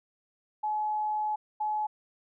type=tone bursts at uneven times; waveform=sine; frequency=851 Hz; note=G#5; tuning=42 cents sharp; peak=-27 dBFS; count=2; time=0.63-1.36 / 1.6-1.87 s; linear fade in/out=10 ms; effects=none